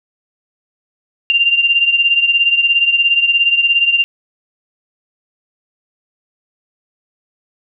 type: beating tone pair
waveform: sine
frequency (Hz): 2781 / 2798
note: F7 / F7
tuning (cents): -8 / +3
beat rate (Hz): 17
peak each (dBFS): -11 / -16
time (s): 1.3-4.04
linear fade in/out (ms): 0
effects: none